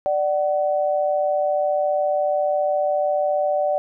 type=tone pair together; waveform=sine; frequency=591 / 752.4 Hz; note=D5 / F#5; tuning=+11 / +29 cents; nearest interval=major third; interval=418 cents; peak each=-19 / -23 dBFS; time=0.06-3.78 s; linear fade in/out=0 ms; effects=none